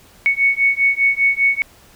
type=beating tone pair; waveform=sine; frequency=2217 / 2222 Hz; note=C#7 / C#7; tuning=0 / +4 cents; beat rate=5 Hz; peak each=-16 dBFS; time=0.26-1.62 s; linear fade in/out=0 ms; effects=pink hiss -48 dBFS RMS until 1.95 s